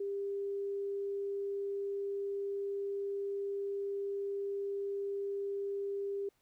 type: tone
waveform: sine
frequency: 398.7 Hz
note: G4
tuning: 29 cents sharp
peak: -34 dBFS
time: 0-6.29 s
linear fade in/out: 5 ms
effects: pink hiss -75 dBFS RMS until 6.41 s